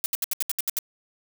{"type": "noise bursts", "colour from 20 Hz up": "blue", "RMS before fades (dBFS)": -25, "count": 9, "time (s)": [0.04, 0.788], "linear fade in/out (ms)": 0, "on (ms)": 20, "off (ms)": 71, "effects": []}